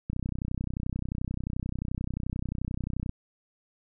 click train, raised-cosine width 5 ms, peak -19 dBFS, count 95, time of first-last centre 0.1-3.094 s, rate 31.4 Hz, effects none

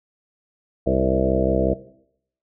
harmonic tone with a mistuned harmonic, 65.41 Hz, C2, in tune, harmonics 1 / 2 / 3 / 4 / 5 / 6 / 7 / 8 / 9 / 10, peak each -26 / -28 / -26 / -30 / -25 / -29 / -24 / -27 / -26 / -25 dBFS, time 0.86-1.74 s, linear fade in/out 10 ms, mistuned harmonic 7, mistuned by +32 cents, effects noise-tail reverb RT60 0.7 s tail -17 dB re dry

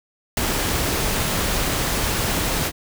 pink noise with ADSR envelope, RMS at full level -19 dBFS, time 0.37-2.72 s, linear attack 3 ms, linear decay 18 ms, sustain -3 dB, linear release 51 ms, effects none

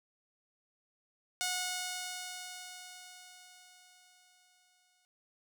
5% pulse tone with exponential decay, 729 Hz, F#5, 26 cents flat, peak -20 dBFS, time 1.41-5.05 s, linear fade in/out 0 ms, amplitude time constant 790 ms, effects none

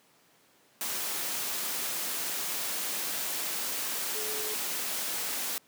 sine tone in noise, 428.7 Hz, A4, 45 cents flat, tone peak -39 dBFS, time 4.15-4.54 s, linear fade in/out 0 ms, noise white, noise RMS -33 dBFS, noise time 0.81-5.58 s, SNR -9 dB, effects pink hiss -63 dBFS RMS until 5.67 s + high-pass 200 Hz 12 dB/octave

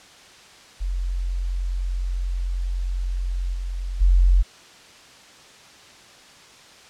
sine tone with level steps, 44.78 Hz, F1, 44 cents sharp, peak -22 / -25 / -12 dBFS, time 0.8-4.43 s, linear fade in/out 20 ms, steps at 3.53 / 4 s, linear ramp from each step 20 ms, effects white hiss -47 dBFS RMS until 6.89 s + low-pass 6000 Hz 12 dB/octave

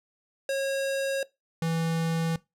square tone pair in turn, 545 / 164.34 Hz, C#5 / E3, -29 / -5 cents, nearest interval octave + major sixth, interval 2076 cents, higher first, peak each -26 dBFS, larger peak neither, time 0.49-1.23 / 1.62-2.36 s, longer neither, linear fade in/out 2 ms, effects noise-tail reverb RT60 0.2 s tail -20 dB re dry + low-pass 12000 Hz 12 dB/octave

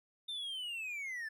triangle linear sweep, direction down, 3626 to 1721 Hz, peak -37 dBFS, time 0.28-1.29 s, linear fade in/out 10 ms, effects none

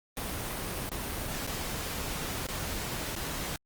pink noise with dropouts, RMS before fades -35 dBFS, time 0.17-3.56 s, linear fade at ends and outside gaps 0 ms, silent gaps 0.891-0.917 / 1.466-1.475 / 2.467-2.487 / 3.152-3.163 s, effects Opus 32 kbps

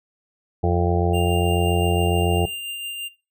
harmonic tone, 87.31 Hz, F2, in tune, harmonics 1 / 2 / 4 / 5 / 6 / 7 / 8 / 9, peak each -20 / -25 / -25 / -25 / -37 / -34 / -28 / -28 dBFS, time 0.63-2.46 s, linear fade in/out 10 ms
square tone with tremolo, 2794 Hz, F7, in tune, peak -28 dBFS, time 1.13-3.09 s, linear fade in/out 20 ms, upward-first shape triangle, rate 5.9 Hz, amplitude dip 35%
effects noise-tail reverb RT60 0.3 s tail -18 dB re dry

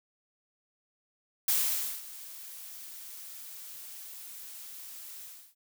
blue noise with ADSR envelope, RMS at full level -26 dBFS, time 1.48-5.55 s, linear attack 3 ms, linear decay 530 ms, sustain -19 dB, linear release 320 ms, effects none

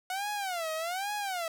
sawtooth tone with vibrato, 726 Hz, F#5, 33 cents flat, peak -28 dBFS, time 0.1-1.48 s, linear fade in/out 2 ms, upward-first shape sine, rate 1.2 Hz, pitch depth 240 cents each way, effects none

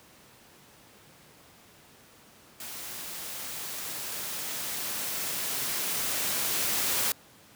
white noise with level ramp, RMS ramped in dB -40 to -27 dBFS, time 2.6-7.12 s, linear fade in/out 2 ms, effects pink hiss -55 dBFS RMS until 7.55 s + high-pass 100 Hz 12 dB/octave

